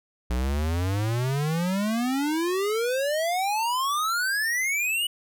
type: exponential sweep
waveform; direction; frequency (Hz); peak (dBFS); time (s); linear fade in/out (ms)
square; up; 58.7 to 2969; -24; 0.3-5.07; 5
effects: none